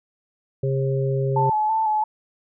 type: harmonic tone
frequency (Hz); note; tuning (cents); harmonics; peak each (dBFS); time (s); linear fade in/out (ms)
134.6; C3; +49; 1 / 3 / 4; -21 / -25 / -29; 0.63-1.5; 5
type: tone with vibrato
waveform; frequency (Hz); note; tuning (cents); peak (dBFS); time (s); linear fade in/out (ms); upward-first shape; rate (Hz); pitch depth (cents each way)
sine; 870; A5; -20; -18; 1.36-2.04; 5; square; 3; 28
effects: none